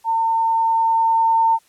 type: tone with level ramp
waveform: sine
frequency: 905 Hz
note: A5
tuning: 48 cents sharp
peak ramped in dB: -16 to -12 dBFS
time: 0.04-1.59 s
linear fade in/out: 50 ms
effects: white hiss -57 dBFS RMS until 1.68 s + low-pass 12000 Hz 12 dB/octave